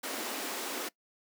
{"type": "high-pass noise", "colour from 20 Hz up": "pink", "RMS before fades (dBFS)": -37, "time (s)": [0.03, 0.89], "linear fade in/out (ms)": 10, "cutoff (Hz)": 240, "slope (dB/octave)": 48, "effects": ["noise-tail reverb RT60 0.1 s tail -21 dB re dry"]}